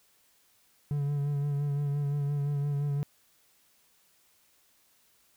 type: tone with vibrato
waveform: triangle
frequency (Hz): 143.5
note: D3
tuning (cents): -40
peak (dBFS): -25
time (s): 0.91-3.03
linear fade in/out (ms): 0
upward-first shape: sine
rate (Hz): 5.8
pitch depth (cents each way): 30
effects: white hiss -66 dBFS RMS until 5.36 s